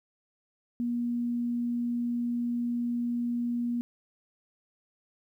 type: tone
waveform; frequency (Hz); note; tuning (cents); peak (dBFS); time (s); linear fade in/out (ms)
sine; 239.3; A#3; +46; -27; 0.8-3.81; 0
effects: 11-bit